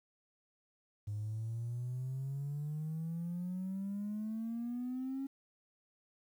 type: exponential sweep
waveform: triangle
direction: up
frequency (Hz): 102.6 to 274.3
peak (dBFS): -33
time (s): 1.07-5.27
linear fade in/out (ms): 10
effects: tanh soft clip ceiling -33 dBFS + 11-bit